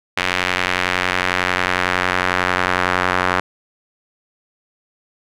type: tone with band-pass filter sweep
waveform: sawtooth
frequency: 91 Hz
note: F#2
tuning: 28 cents flat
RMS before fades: -19 dBFS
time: 0.17-3.4 s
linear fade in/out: 5 ms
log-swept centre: 2300 to 1400 Hz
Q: 1.4
effects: none